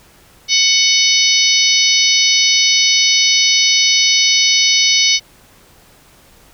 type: harmonic tone with a mistuned harmonic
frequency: 740 Hz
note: F#5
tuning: in tune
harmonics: 3 / 4 / 5 / 6 / 7 / 8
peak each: -17 / -17 / -17 / -17 / -17 / -17 dBFS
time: 0.48-5.2 s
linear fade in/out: 50 ms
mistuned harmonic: 4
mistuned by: +18 cents
effects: pink hiss -47 dBFS RMS until 6.53 s